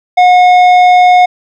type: tone with tanh clipping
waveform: sine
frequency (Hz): 724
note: F#5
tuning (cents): -38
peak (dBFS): -4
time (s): 0.17-1.26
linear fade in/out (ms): 10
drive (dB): 10
effects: none